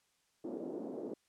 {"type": "band-pass noise", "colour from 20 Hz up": "white", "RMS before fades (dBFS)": -42, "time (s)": [0.44, 1.14], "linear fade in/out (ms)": 5, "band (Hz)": [250, 450], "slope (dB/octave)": 24, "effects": ["white hiss -75 dBFS RMS until 1.28 s", "low-pass 9000 Hz 12 dB/octave"]}